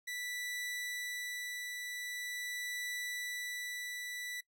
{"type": "tone with tremolo", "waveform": "sawtooth", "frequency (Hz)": 1970, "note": "B6", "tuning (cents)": -5, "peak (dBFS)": -34, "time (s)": [0.07, 4.41], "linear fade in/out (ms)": 10, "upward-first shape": "triangle", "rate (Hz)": 0.44, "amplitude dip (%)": 30, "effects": ["noise-tail reverb RT60 0.1 s tail -21 dB re dry"]}